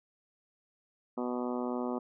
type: harmonic tone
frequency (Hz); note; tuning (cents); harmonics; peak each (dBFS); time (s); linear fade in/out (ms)
123.47; B2; 0; 2 / 3 / 4 / 5 / 6 / 7 / 8 / 9 / 10; -34 / -38 / -40 / -42 / -44 / -45 / -46 / -47 / -48; 1.17-1.99; 10
effects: none